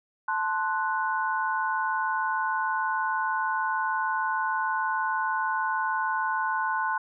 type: chord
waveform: sine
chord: F# diminished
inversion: first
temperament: equal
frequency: 880 / 1046.5 / 1480 Hz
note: A5 / C6 / F#6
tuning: 0 / 0 / 0 cents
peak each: -29 dBFS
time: 0.28-6.98 s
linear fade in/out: 5 ms
effects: none